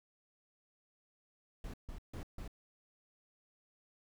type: noise bursts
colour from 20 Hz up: brown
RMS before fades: -44 dBFS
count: 4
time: 1.64-2.478 s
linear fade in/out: 2 ms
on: 97 ms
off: 150 ms
effects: none